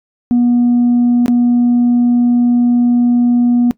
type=tone with dropouts; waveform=sine; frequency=241.8 Hz; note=B3; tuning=36 cents flat; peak=-6 dBFS; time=0.31-3.71 s; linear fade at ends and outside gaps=0 ms; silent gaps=1.26-1.281 s; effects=noise-tail reverb RT60 0.1 s tail -20 dB re dry + tanh soft clip ceiling -6 dBFS